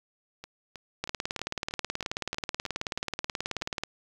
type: two click trains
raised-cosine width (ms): 0.2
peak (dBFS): -24 / -13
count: 11 / 53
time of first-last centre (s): 0.44-3.615 / 1.04-3.836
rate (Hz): 3.15 / 18.6
effects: 8-bit